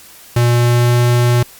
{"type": "tone with pitch glide", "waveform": "square", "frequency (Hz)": [120, 121.11], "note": ["B2", "B2"], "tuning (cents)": [-49, -33], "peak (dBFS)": -10, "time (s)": [0.36, 1.43], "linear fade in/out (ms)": 5, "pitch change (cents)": 16, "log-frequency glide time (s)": [0.52, 0.97], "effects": ["white hiss -40 dBFS RMS until 1.59 s", "Opus 48 kbps"]}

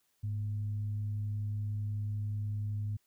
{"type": "tone with frequency modulation", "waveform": "sine", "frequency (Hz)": 103.83, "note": "G#2", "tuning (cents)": 0, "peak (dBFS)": -32, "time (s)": [0.23, 2.97], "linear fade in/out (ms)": 10, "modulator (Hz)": 133, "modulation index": 0.2, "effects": ["white hiss -75 dBFS RMS until 3.06 s"]}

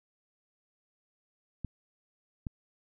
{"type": "clicks", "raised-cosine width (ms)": 5, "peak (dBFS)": -23, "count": 2, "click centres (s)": [1.647, 2.468], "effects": []}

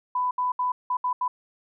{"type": "tone bursts at uneven times", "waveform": "sine", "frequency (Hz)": 997, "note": "B5", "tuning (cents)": 16, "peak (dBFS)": -22, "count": 6, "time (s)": [[0.15, 0.31], [0.38, 0.52], [0.59, 0.72], [0.9, 0.97], [1.04, 1.13], [1.21, 1.28]], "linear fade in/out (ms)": 5, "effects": []}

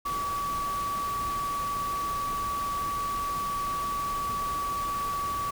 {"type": "tone in noise", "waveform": "sine", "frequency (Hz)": 1141, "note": "C#6", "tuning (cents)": 50, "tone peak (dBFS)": -28, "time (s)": [0.05, 5.51], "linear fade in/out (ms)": 10, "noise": "pink", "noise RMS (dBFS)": -39, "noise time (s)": [0.05, 5.51], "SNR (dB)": 8, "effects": []}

